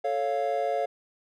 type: chord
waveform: triangle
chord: A augmented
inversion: none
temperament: equal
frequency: 440 / 554.4 / 698.5 Hz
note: A4 / C#5 / E#5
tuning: 0 / 0 / 0 cents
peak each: -30 / -27 / -26 dBFS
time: 0.04-0.86 s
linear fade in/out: 10 ms
effects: none